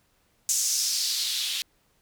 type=noise with band-pass filter sweep; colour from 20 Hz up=blue; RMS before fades=-27 dBFS; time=0.49-1.62 s; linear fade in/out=0 ms; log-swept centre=6800 to 3200 Hz; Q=3; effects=pink hiss -67 dBFS RMS until 2.01 s